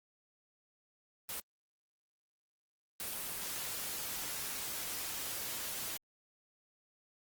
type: noise bursts at uneven times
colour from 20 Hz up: white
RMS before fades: -40 dBFS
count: 2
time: 1.29-1.4 / 3-5.97 s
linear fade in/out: 2 ms
effects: Opus 24 kbps